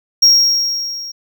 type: tone with level ramp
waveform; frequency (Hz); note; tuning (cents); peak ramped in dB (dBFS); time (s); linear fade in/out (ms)
triangle; 5588; F8; 0; -3 to -25; 0.22-1.12; 10
effects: none